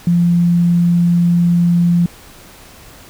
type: tone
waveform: sine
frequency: 172.8 Hz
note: F3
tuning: 18 cents flat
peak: -9 dBFS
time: 0.07-2.06 s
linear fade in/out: 2 ms
effects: pink hiss -40 dBFS RMS until 3.09 s